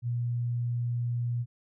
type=tone; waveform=sine; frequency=120 Hz; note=B2; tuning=49 cents flat; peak=-27 dBFS; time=0.02-1.46 s; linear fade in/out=50 ms; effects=none